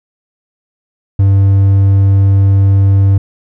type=tone; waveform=triangle; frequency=98 Hz; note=G2; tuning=in tune; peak=-3 dBFS; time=1.19-3.18 s; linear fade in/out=5 ms; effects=none